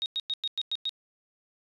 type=tone bursts; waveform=sine; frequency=3748 Hz; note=A#7; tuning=9 cents sharp; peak=-27 dBFS; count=7; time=0.02-0.893 s; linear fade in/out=0 ms; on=39 ms; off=100 ms; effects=resampled to 22050 Hz